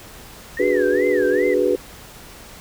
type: tone with vibrato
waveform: sine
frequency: 1801 Hz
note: A6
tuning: 40 cents sharp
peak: -26 dBFS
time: 0.57-1.54 s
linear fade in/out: 2 ms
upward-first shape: sine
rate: 2.5 Hz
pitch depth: 250 cents each way
type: chord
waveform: sine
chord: G# half-diminished seventh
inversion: second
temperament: equal with one note detuned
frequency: 293.7 / 371.5 / 415.3 / 493.9 Hz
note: D4 / F#4 / G#4 / B4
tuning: 0 / +7 / 0 / 0 cents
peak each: -24 / -20 / -21 / -19 dBFS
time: 0.59-1.76 s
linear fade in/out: 10 ms
effects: pink hiss -41 dBFS RMS until 2.6 s